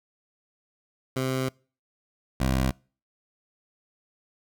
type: tone pair in turn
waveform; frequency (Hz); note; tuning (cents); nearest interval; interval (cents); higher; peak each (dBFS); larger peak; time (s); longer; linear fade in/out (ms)
15% pulse; 130.81 / 65.28; C3 / C2; 0 / -3; octave; 1203; first; -19 / -16; second; 1.16-1.49 / 2.4-2.71; first; 5
effects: noise-tail reverb RT60 0.4 s tail -26 dB re dry

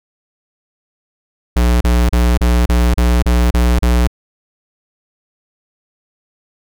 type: tone bursts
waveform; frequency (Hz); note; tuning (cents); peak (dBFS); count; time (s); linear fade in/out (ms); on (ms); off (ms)
square; 59.9; A#1; +48; -10; 9; 1.56-4.074; 5; 250; 33
effects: none

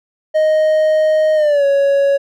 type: tone with pitch glide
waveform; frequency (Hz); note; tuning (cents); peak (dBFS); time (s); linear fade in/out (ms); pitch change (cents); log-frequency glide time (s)
triangle; 622.3 to 557.6; D#5 to C#5; 0 to +10; -8; 0.34-2.18; 20; -190; 1.35-1.65
effects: none

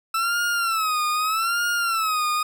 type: tone with vibrato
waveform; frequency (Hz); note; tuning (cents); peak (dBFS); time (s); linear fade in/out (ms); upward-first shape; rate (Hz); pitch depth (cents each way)
40% pulse; 1318.5; E6; 0; -20; 0.14-2.43; 5; sine; 0.81; 130
effects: none

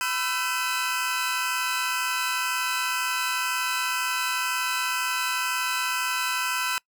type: tone cluster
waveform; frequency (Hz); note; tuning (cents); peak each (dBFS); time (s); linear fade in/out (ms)
sawtooth; 1000 / 1334 / 1531 / 2536; B5 / E6 / G6 / D#7; +21 / +20 / -41 / +32; -27; 0.01-6.78; 0
effects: noise-tail reverb RT60 0.1 s tail -25 dB re dry

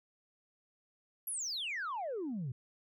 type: exponential sweep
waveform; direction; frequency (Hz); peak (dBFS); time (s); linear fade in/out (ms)
sine; down; 11900 to 116.54; -34; 1.27-2.52; 5
effects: tanh soft clip ceiling -33 dBFS

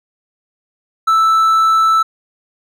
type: tone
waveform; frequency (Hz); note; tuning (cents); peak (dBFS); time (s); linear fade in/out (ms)
triangle; 1318.5; E6; 0; -7; 1.07-2.03; 10
effects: none

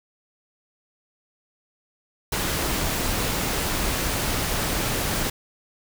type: noise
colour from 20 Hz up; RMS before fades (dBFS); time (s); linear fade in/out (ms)
pink; -25; 2.32-5.3; 5
effects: none

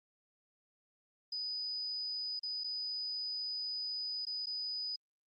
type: tone with dropouts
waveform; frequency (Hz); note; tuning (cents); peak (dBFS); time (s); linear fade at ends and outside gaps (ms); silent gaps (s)
sine; 4978; D#8; 0; -36; 1.32-4.96; 5; 2.394-2.431 / 2.637-2.642 / 4.253-4.267 / 4.459-4.468
effects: Opus 24 kbps

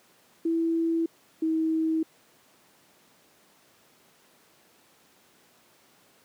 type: tone pair in turn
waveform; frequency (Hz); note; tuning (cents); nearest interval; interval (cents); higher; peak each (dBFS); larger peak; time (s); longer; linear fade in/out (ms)
sine; 330 / 320.2; E4 / D#4; +2 / +50; minor second; 52; first; -22; neither; 0.45-1.06 / 1.42-2.03; neither; 5
effects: pink hiss -60 dBFS RMS until 6.24 s + high-pass 200 Hz 12 dB/octave

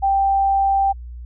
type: tone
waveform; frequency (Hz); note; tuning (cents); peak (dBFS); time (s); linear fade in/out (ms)
sine; 785; G5; +2; -14; 0.02-0.93; 20
effects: added 60 Hz sine -31 dBFS peak until 1.25 s

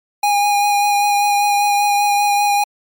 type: tone with vibrato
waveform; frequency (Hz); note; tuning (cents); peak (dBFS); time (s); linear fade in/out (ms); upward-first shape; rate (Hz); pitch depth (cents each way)
square; 818; G#5; -26; -13; 0.23-2.64; 5; sine; 5.1; 14
effects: MP3 96 kbps

